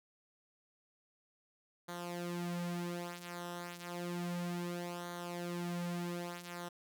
sawtooth tone with flanger, 174.61 Hz, F3, in tune, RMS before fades -41 dBFS, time 1.88-6.69 s, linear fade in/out 10 ms, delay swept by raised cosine 0.38 to 6.18 ms, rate 0.31 Hz, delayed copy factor -0.7, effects none

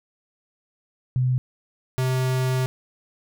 sine / square tone pair in turn, 127.2 / 129.27 Hz, C3 / C3, -48 / -21 cents, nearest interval unison, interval 27 cents, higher second, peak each -18 / -21 dBFS, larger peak first, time 1.16-1.38 / 1.98-2.66 s, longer second, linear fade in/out 0 ms, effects none

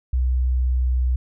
sine tone with pitch glide, 63.2 to 62.8 Hz, B1 to B1, +41 to +30 cents, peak -16 dBFS, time 0.13-1.16 s, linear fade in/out 5 ms, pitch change -11 cents, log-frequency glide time 0.53-1.01 s, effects tanh soft clip ceiling -12 dBFS

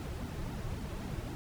brown noise with flanger, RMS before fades -39 dBFS, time 0-1.35 s, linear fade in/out 0 ms, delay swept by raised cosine 1.7 to 4.3 ms, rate 3.8 Hz, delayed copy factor -0.95, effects none

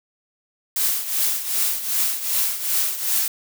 blue noise with tremolo, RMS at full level -19 dBFS, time 0.76-3.28 s, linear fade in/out 2 ms, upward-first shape triangle, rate 2.6 Hz, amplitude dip 75%, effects none

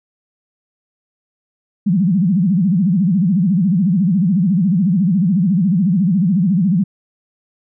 sine tone with vibrato, 184.6 Hz, F#3, 4 cents flat, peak -11 dBFS, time 1.86-6.84 s, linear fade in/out 10 ms, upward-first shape sine, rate 14 Hz, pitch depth 230 cents each way, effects none

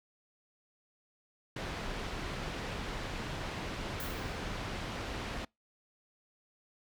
pink low-pass noise, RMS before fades -39 dBFS, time 1.56-5.45 s, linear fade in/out 5 ms, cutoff 3900 Hz, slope 12 dB/octave
violet noise with exponential decay, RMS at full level -40 dBFS, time 4-4.44 s, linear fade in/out 2 ms, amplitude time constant 94 ms
effects noise-tail reverb RT60 0.2 s tail -26 dB re dry

